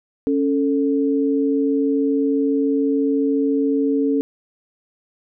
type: tone pair together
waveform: sine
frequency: 277.2 / 443.2 Hz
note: C#4 / A4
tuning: 0 / +13 cents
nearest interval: minor sixth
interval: 813 cents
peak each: -17 / -21 dBFS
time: 0.27-4.21 s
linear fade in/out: 0 ms
effects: none